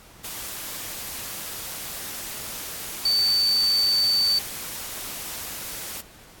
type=tone in noise; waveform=sine; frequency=4553 Hz; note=C#8; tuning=45 cents sharp; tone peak=-18 dBFS; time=3.05-4.39 s; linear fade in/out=5 ms; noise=white; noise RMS=-34 dBFS; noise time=0.24-6.01 s; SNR=+13 dB; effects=pink hiss -49 dBFS RMS until 6.4 s + AAC 64 kbps